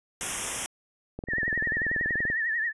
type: band-stop noise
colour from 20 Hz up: white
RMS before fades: -30 dBFS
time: 0.21-0.66 s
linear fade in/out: 0 ms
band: 3500 to 5400 Hz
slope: 96 dB/octave
type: click train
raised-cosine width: 2 ms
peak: -22 dBFS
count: 24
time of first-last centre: 1.19-2.301 s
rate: 20.7 Hz
type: tone with vibrato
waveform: sine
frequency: 1816 Hz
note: A#6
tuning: 46 cents flat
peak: -25 dBFS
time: 1.27-2.73 s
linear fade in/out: 50 ms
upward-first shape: triangle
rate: 11 Hz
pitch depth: 110 cents each way
effects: resampled to 24000 Hz